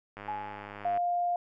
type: click train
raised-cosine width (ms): 0.5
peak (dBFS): -27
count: 83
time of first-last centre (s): 0.17-0.974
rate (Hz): 102
type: tone with exponential decay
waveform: sine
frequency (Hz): 846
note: G#5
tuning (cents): +32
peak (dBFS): -30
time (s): 0.28-1.07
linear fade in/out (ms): 5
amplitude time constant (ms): 170
type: tone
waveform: sine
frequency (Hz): 703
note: F5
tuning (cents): +11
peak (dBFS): -26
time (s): 0.85-1.36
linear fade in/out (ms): 2
effects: none